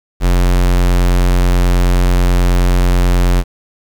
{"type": "tone", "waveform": "square", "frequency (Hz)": 44.66, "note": "F1", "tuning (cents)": 39, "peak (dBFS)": -9, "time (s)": [0.2, 3.44], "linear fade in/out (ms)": 50, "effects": ["7-bit"]}